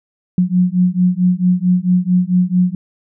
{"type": "beating tone pair", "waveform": "sine", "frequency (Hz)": [178.5, 183], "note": ["F3", "F#3"], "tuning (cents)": [38, -19], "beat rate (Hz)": 4.5, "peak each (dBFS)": -14, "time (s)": [0.38, 2.75], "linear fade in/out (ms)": 2, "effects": []}